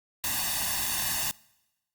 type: noise with comb filter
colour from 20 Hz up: white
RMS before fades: -29 dBFS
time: 0.24-1.31 s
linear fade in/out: 0 ms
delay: 1.1 ms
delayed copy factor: +0.95
effects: noise-tail reverb RT60 1.0 s tail -24 dB re dry + Opus 48 kbps